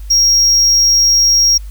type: tone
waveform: triangle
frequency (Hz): 5600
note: F8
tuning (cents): +4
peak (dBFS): -6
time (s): 0.1-1.58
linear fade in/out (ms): 10
effects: added 50 Hz sine -25 dBFS peak until 1.7 s + white hiss -47 dBFS RMS until 1.7 s